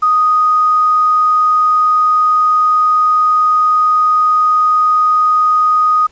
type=tone with quantisation; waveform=sine; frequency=1244.5 Hz; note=D#6; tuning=in tune; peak=-8 dBFS; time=0.02-6.07 s; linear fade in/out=10 ms; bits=6; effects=pink hiss -50 dBFS RMS until 6.11 s + resampled to 16000 Hz